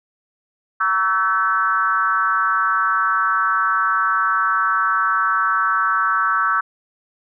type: tone with frequency modulation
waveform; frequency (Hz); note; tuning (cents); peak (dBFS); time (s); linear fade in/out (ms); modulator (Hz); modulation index
sine; 1325; E6; +9; -15; 0.8-6.61; 10; 195; 1.2
effects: none